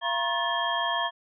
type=tone cluster; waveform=sine; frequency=684 / 952 / 1078 / 1742 / 3229 Hz; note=F5 / A#5 / C#6 / A6 / G#7; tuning=-36 / +36 / -49 / -18 / -49 cents; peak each=-31 dBFS; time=0.01-1.11 s; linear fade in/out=50 ms; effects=none